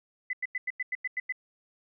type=tone bursts; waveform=sine; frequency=2011 Hz; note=B6; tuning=31 cents sharp; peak=-28 dBFS; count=9; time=0.3-1.324 s; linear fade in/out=5 ms; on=32 ms; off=92 ms; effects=none